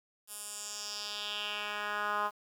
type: tone with band-pass filter sweep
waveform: 10% pulse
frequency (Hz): 207.7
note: G#3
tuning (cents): 0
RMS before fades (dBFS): -37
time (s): 0.27-2.31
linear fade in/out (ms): 50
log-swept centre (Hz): 11000 to 1100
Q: 2.6
effects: 9-bit